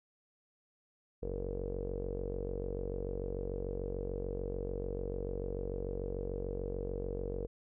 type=tone with low-pass filter; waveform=sawtooth; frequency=46.8 Hz; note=F#1; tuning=20 cents sharp; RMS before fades=-38 dBFS; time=1.22-7.47 s; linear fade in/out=10 ms; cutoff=470 Hz; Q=9.5; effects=none